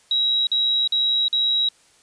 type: tone bursts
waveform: sine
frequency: 3856 Hz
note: B7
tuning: 42 cents flat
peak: -17 dBFS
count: 4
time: 0.11-1.688 s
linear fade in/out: 2 ms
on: 360 ms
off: 46 ms
effects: white hiss -56 dBFS RMS until 2.02 s + resampled to 22050 Hz